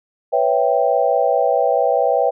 sine chord, C# half-diminished seventh, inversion third, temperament equal, 493.9 / 554.4 / 659.3 / 784 Hz, B4 / C#5 / E5 / G5, 0 / 0 / 0 / 0 cents, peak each -19 dBFS, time 0.32-2.31 s, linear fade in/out 20 ms, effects none

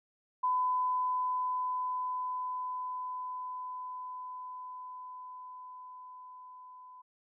sine tone with level ramp, 1006 Hz, B5, 32 cents sharp, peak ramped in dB -26 to -49 dBFS, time 0.43-7.02 s, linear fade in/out 10 ms, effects none

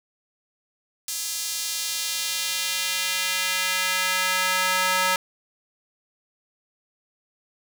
square tone with high-pass filter sweep, 185 Hz, F#3, in tune, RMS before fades -25 dBFS, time 1.08-5.16 s, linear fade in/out 2 ms, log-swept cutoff 5900 to 1100 Hz, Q 1, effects none

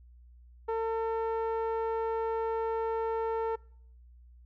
sawtooth tone with low-pass filter, 450 Hz, A4, 39 cents sharp, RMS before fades -31 dBFS, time 0.68-3.56 s, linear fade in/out 10 ms, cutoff 980 Hz, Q 1.3, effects noise-tail reverb RT60 0.6 s tail -24 dB re dry + added 60 Hz sine -52 dBFS peak until 4.45 s

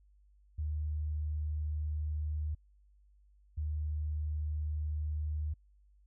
sine tone pair in turn, 76 / 76 Hz, D#2 / D#2, -40 / -40 cents, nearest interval unison, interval 0 cents, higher neither, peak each -32 / -32 dBFS, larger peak neither, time 0.58-2.55 / 3.57-5.54 s, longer neither, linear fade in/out 10 ms, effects added 50 Hz sine -61 dBFS peak until 6.06 s

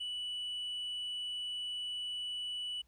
sine tone with tanh clipping, 2960 Hz, F#7, in tune, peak -37 dBFS, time 0-2.82 s, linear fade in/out 10 ms, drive 1 dB, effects added 60 Hz sine -69 dBFS peak until 2.87 s + pink hiss -75 dBFS RMS until 2.87 s

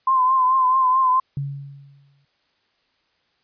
sine tone with vibrato, 1035 Hz, C6, 19 cents flat, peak -14 dBFS, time 0.07-1.2 s, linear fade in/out 5 ms, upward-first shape triangle, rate 4.6 Hz, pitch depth 53 cents each way
sine tone with exponential decay, 140 Hz, C#3, 18 cents sharp, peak -21 dBFS, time 1.37-2.25 s, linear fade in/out 2 ms, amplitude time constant 190 ms
effects white hiss -66 dBFS RMS until 3.43 s + resampled to 11025 Hz

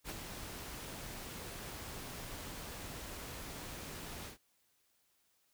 pink noise with ADSR envelope, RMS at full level -41 dBFS, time 0.04-4.38 s, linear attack 56 ms, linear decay 32 ms, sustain -5 dB, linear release 120 ms, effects white hiss -75 dBFS RMS until 5.53 s

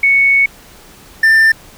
sine / triangle tone pair in turn, 2217 / 1786.4 Hz, C#7 / A6, 0 / +26 cents, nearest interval major third, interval 374 cents, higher first, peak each -7 / -4 dBFS, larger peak second, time 0.03-0.46 / 1.23-1.52 s, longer first, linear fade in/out 5 ms, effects pink hiss -40 dBFS RMS until 1.77 s

